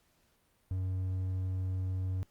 triangle tone, 93.2 Hz, F#2, 13 cents sharp, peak -29 dBFS, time 0.71-2.23 s, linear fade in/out 0 ms, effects pink hiss -71 dBFS RMS until 2.3 s + Opus 48 kbps

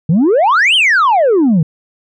sine exponential two-way sweep, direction up then down, 146.83 to 3230 to 146.83 Hz, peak -5 dBFS, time 0.09-1.63 s, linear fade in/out 5 ms, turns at 0.75 s, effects tanh soft clip ceiling -6 dBFS

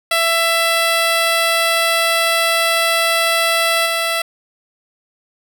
10% pulse tone with level steps, 666 Hz, E5, 18 cents sharp, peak -5 / -8 dBFS, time 0.11-4.22 s, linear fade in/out 5 ms, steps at 3.85 s, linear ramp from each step 20 ms, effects none

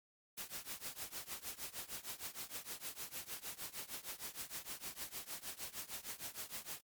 white noise with tremolo, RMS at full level -43 dBFS, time 0.37-6.81 s, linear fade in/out 10 ms, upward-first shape triangle, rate 6.5 Hz, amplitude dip 95%, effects MP3 96 kbps

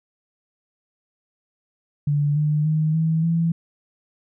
sine tone with pitch steps, 145.7 / 150.58 / 155.62 / 160.83 / 166.21 Hz, D3 / D3 / D#3 / E3 / E3, -13 / +44 / +1 / -42 / +15 cents, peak -17 dBFS, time 2.07-3.52 s, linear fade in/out 5 ms, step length 290 ms, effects none

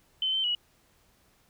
sine tone with pitch steps, 3065 / 3098 / 2923 Hz, G7 / G7 / F#7, -40 / -21 / -22 cents, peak -25 dBFS, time 0.22-0.55 s, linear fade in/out 2 ms, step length 110 ms, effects pink hiss -65 dBFS RMS until 1.49 s

